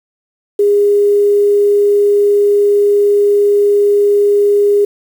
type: tone with quantisation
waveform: sine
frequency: 408.6 Hz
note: G#4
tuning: 28 cents flat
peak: -7 dBFS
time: 0.59-4.85 s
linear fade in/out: 5 ms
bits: 6
effects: none